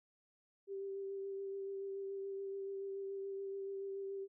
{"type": "tone with vibrato", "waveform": "sine", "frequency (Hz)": 392, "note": "G4", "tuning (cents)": 0, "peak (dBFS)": -40, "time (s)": [0.67, 4.28], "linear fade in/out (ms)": 50, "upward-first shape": "sine", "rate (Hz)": 7, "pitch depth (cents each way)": 15, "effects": []}